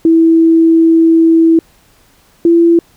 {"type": "tone pair in turn", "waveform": "sine", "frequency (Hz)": [327.6, 337.4], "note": ["E4", "E4"], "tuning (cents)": [-11, 40], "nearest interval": "minor second", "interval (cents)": 51, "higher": "second", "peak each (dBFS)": -4, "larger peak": "neither", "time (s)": [[0.05, 1.59], [2.45, 2.79]], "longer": "first", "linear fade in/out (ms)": 2, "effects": ["pink hiss -49 dBFS RMS until 2.96 s"]}